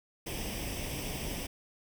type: noise with comb filter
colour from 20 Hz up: pink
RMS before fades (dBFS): -37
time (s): 0.26-1.47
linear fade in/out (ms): 10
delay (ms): 0.36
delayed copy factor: +0.7
effects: none